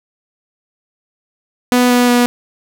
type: tone with pitch steps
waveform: sawtooth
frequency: 247.3 / 245.2 / 243.1 Hz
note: B3 / B3 / B3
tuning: +3 / -12 / -27 cents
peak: -5 dBFS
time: 1.72-2.26 s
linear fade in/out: 0 ms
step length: 180 ms
effects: none